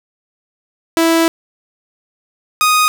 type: tone pair in turn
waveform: sawtooth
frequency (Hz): 329.4 / 1243.6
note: E4 / D#6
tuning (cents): -1 / -1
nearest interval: octave + major seventh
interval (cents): 2300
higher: second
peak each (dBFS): -6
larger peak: neither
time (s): 0.97-1.28 / 2.61-2.88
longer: first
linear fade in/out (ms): 0
effects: none